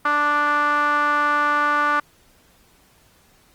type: tone with band-pass filter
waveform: sawtooth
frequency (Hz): 293.7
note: D4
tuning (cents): 0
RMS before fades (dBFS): -19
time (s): 0.05-2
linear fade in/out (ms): 5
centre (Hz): 1300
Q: 8.6
effects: pink hiss -56 dBFS RMS until 3.54 s + Opus 32 kbps